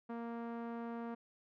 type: tone with low-pass filter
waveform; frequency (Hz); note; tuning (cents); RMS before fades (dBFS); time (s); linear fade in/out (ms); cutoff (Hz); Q
sawtooth; 233.1; A#3; 0; -43; 0.09-1.15; 10; 1200; 1.1
effects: none